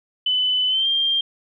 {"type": "tone with pitch glide", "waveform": "sine", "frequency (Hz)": [3009, 3188], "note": ["F#7", "G7"], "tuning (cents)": [28, 28], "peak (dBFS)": -17, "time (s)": [0.26, 1.21], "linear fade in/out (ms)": 5, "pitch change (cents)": 100, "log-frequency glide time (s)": [0.68, 0.87], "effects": []}